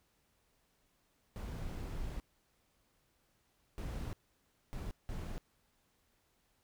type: noise bursts at uneven times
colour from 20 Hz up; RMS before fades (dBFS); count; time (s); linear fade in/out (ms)
brown; -41; 4; 1.36-2.2 / 3.78-4.13 / 4.73-4.91 / 5.09-5.38; 0
effects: pink hiss -75 dBFS RMS until 6.63 s